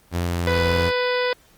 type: tone with pitch glide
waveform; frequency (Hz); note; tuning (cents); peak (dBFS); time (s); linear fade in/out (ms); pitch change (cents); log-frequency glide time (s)
sawtooth; 87 to 86.4; F2 to F2; -6 to -18; -17; 0.11-0.92; 50; -12; 0.23-0.37
type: harmonic tone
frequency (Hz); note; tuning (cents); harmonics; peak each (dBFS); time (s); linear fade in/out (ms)
496.4; B4; +9; 1 / 2 / 3 / 4 / 5 / 6 / 7 / 8 / 9 / 10; -21 / -28 / -29 / -29 / -33 / -38 / -33 / -40 / -37 / -37; 0.47-1.33; 2
effects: pink hiss -55 dBFS RMS until 1.57 s + Opus 24 kbps